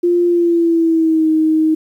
sine tone with pitch glide, 349.2 to 314.7 Hz, F4 to D#4, 0 to +20 cents, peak -10 dBFS, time 0.03-1.75 s, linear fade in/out 10 ms, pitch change -180 cents, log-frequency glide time 0.26-1.29 s, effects 8-bit

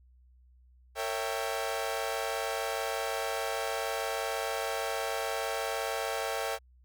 sawtooth chord, A# diminished seventh, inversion none, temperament equal with one note detuned, 455 / 554.4 / 659.3 / 784 Hz, A#4 / C#5 / E5 / G5, -42 / 0 / 0 / 0 cents, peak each -33 dBFS, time 0.95-6.59 s, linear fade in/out 50 ms, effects added 62 Hz sine -57 dBFS peak until 6.84 s

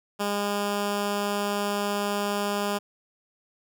10% pulse tone, 203.8 Hz, G#3, 32 cents flat, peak -17 dBFS, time 0.19-2.79 s, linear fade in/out 20 ms, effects none

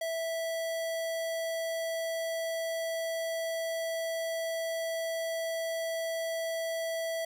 square tone, 657 Hz, E5, 6 cents flat, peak -32 dBFS, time 0.01-7.25 s, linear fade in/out 5 ms, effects none

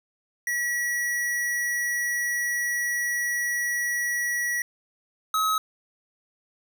square tone pair in turn, 1930 / 1278.9 Hz, B6 / D#6, -40 / +47 cents, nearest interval perfect fifth, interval 713 cents, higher first, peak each -25 / -22 dBFS, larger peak second, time 0.47-4.62 / 5.34-5.58 s, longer first, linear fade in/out 2 ms, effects none

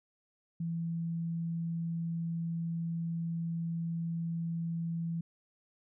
sine tone, 166.8 Hz, E3, 21 cents sharp, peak -32 dBFS, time 0.6-5.21 s, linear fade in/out 5 ms, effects none

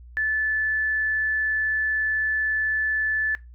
sine tone, 1742 Hz, A6, 18 cents flat, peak -21 dBFS, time 0.17-3.35 s, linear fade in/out 0 ms, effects noise-tail reverb RT60 0.2 s tail -18 dB re dry + added 60 Hz sine -42 dBFS peak until 3.54 s

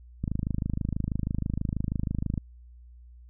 click train, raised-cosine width 5 ms, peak -16 dBFS, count 57, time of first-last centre 0.24-2.377 s, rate 26.2 Hz, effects added 60 Hz sine -47 dBFS peak until 3.29 s

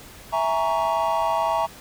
triangle chord, A# half-diminished seventh, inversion second, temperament equal with one note detuned, 659.3 / 830.6 / 932.3 / 1117.1 Hz, E5 / G#5 / A#5 / C#6, 0 / 0 / 0 / +13 cents, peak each -23 / -25 / -22 / -26 dBFS, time 0.32-1.67 s, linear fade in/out 20 ms, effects pink hiss -44 dBFS RMS until 1.8 s

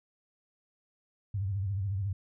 sine tone with vibrato, 98 Hz, G2, in tune, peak -29 dBFS, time 1.34-2.13 s, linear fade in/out 5 ms, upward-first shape sine, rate 14 Hz, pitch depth 110 cents each way, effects none

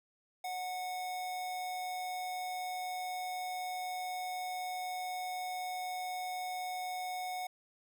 square tone with amplitude modulation, 734 Hz, F#5, 14 cents flat, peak -36 dBFS, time 0.44-7.47 s, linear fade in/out 5 ms, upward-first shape sine, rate 161 Hz, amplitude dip 30%, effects none

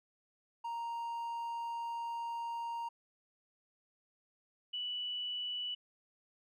triangle / sine tone pair in turn, 932.3 / 2960 Hz, A#5 / F#7, 0 / 0 cents, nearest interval octave + minor sixth, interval 2000 cents, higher second, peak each -35 / -36 dBFS, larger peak first, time 0.64-2.89 / 4.73-5.75 s, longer first, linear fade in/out 10 ms, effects none

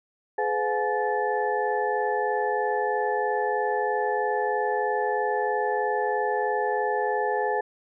sine tone cluster, 421.9 / 505 / 717 / 849 / 1752 Hz, G#4 / B4 / F5 / G#5 / A6, +27 / +39 / +45 / +38 / -8 cents, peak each -28 / -29 / -32 / -27 / -33 dBFS, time 0.38-7.61 s, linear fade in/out 5 ms, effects none

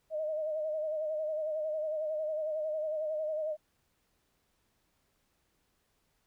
sine tone with vibrato, 620 Hz, D#5, 6 cents flat, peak -31 dBFS, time 0.1-3.57 s, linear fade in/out 50 ms, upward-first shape sine, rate 11 Hz, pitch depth 49 cents each way, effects pink hiss -75 dBFS RMS until 6.26 s

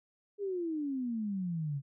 sine exponential sweep, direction down, 415.3 to 135.3 Hz, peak -32 dBFS, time 0.38-1.82 s, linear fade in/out 50 ms, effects none

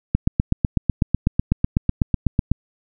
click train, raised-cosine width 5 ms, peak -3 dBFS, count 20, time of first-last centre 0.15-2.516 s, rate 8.03 Hz, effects none

